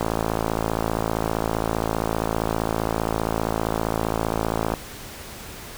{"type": "click train", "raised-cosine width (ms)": 1, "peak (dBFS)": -8, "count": 262, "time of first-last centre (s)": [0.01, 4.738], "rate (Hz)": 55.2, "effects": ["pink hiss -38 dBFS RMS until 5.77 s"]}